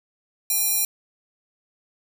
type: tone with high-pass filter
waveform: square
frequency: 809 Hz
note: G#5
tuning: 46 cents flat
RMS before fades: -22 dBFS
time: 0.5-0.85 s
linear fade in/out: 2 ms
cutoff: 8800 Hz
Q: 0.55
effects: none